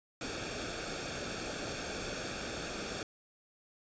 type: noise with comb filter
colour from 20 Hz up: pink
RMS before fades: -39 dBFS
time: 0.21-3.03 s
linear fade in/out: 2 ms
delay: 1 ms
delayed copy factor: -0.65
effects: resampled to 16000 Hz